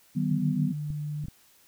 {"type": "chord", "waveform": "sine", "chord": "Eb augmented", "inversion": "none", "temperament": "equal with one note detuned", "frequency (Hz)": [155.56, 191.3, 246.9], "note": ["Eb3", "G3", "B3"], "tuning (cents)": [0, -42, 0], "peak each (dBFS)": [-28, -29, -29], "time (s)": [0.15, 0.73], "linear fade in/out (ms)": 20}
{"type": "tone", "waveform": "sine", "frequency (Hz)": 148.8, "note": "D3", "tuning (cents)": 23, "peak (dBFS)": -30, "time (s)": [0.31, 1.26], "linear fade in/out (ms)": 5}
{"type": "clicks", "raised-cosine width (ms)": 5, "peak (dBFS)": -26, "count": 3, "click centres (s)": [0.904, 1.242, 1.284]}
{"effects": ["white hiss -60 dBFS RMS until 1.67 s"]}